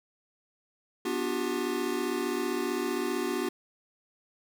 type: chord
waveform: square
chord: G dominant seventh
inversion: first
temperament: equal with one note detuned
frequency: 246.9 / 293.7 / 356.6 / 392 Hz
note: B3 / D4 / F4 / G4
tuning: 0 / 0 / +36 / 0 cents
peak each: -36 / -36 / -33 / -35 dBFS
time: 1.05-3.49 s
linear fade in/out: 5 ms
effects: none